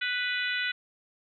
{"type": "harmonic tone", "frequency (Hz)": 494.3, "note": "B4", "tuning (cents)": 1, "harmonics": [3, 4, 5, 6, 7, 8], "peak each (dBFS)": [-31, -33, -35, -37, -38, -39], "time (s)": [0.01, 0.72], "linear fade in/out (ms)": 10, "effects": []}